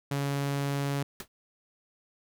sawtooth tone with vibrato, 140.6 Hz, C#3, 25 cents sharp, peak -24 dBFS, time 0.11-1.03 s, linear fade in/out 5 ms, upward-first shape triangle, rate 20 Hz, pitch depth 12 cents each way
pink noise with exponential decay, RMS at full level -34 dBFS, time 1.2-1.28 s, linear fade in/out 2 ms, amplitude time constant 16 ms
effects none

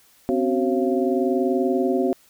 sine tone cluster, 255.1 / 275.5 / 375.6 / 538 / 685 Hz, C4 / C#4 / F#4 / C5 / F5, -44 / -11 / +26 / +48 / -34 cents, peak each -23 / -27 / -22 / -27 / -28 dBFS, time 0.29-2.13 s, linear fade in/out 0 ms, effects white hiss -56 dBFS RMS until 2.29 s

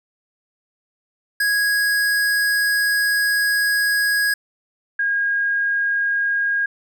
square / sine tone pair in turn, 1656 / 1629.4 Hz, G#6 / G#6, -5 / -33 cents, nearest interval unison, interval 28 cents, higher first, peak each -17 dBFS, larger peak neither, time 1.4-4.34 / 4.99-6.66 s, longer first, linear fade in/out 5 ms, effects none

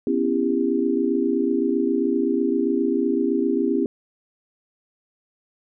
sine chord, C# half-diminished seventh, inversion third, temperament just, 249.5 / 277.2 / 332.6 / 399.1 Hz, B3 / C#4 / E4 / G4, +18 / 0 / +16 / +31 cents, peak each -24 dBFS, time 0.07-3.86 s, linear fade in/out 2 ms, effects none

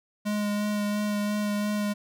square tone with vibrato, 207.7 Hz, G#3, in tune, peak -26 dBFS, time 0.25-1.94 s, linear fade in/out 20 ms, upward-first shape sine, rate 2.9 Hz, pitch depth 14 cents each way, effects none

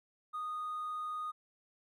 triangle tone with hard clipping, 1237 Hz, D#6, 10 cents flat, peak -36 dBFS, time 0.33-1.32 s, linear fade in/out 20 ms, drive 2 dB, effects none

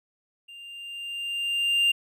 triangle tone with level ramp, 2794 Hz, F7, in tune, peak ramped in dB -41 to -16 dBFS, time 0.48-1.92 s, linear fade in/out 10 ms, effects none

